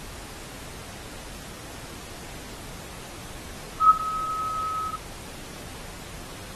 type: tone with ADSR envelope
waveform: sine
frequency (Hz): 1279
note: D#6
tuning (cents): +47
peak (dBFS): -8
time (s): 3.79-4.96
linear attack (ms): 110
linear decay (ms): 21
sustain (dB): -18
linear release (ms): 6
effects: pink hiss -41 dBFS RMS until 6.55 s + AAC 32 kbps